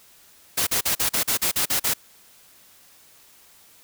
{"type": "noise bursts", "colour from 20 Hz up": "white", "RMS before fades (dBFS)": -22, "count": 10, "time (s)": [0.57, 1.939], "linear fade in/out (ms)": 10, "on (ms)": 100, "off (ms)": 41, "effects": ["white hiss -53 dBFS RMS until 3.83 s"]}